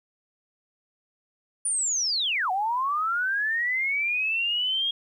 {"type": "linear two-way sweep", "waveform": "sine", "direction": "down then up", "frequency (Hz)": [9530, 724, 3274], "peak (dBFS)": -23, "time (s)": [1.65, 4.91], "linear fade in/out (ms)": 5, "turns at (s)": 2.51, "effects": ["10-bit"]}